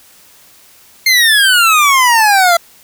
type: exponential sweep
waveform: 25% pulse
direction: down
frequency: 2129 to 669 Hz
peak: -3 dBFS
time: 1.06-2.57 s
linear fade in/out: 5 ms
effects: white hiss -44 dBFS RMS until 2.83 s